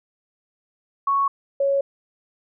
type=tone pair in turn; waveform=sine; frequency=1108.7 / 554.4 Hz; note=C#6 / C#5; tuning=0 / 0 cents; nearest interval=octave; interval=1200 cents; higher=first; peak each=-17 dBFS; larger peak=neither; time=1.07-1.28 / 1.6-1.81 s; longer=neither; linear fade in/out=5 ms; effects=none